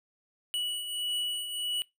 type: beating tone pair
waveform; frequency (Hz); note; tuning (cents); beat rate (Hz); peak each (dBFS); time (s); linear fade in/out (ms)
square; 2941 / 2942.6; F#7 / F#7; -11 / -10; 1.6; -32 / -40; 0.54-1.82; 0
effects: noise-tail reverb RT60 0.2 s tail -23 dB re dry